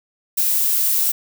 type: noise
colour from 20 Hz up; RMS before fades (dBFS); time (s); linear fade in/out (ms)
violet; -18; 0.37-1.12; 10
effects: none